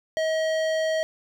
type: tone with hard clipping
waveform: sine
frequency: 636 Hz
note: D#5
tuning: 38 cents sharp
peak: -24 dBFS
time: 0.17-1.03 s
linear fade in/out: 0 ms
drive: 15 dB
effects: none